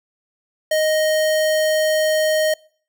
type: tone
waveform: square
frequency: 622.3 Hz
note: D#5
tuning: in tune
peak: -16 dBFS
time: 0.71-2.54 s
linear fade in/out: 5 ms
effects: noise-tail reverb RT60 0.5 s tail -25 dB re dry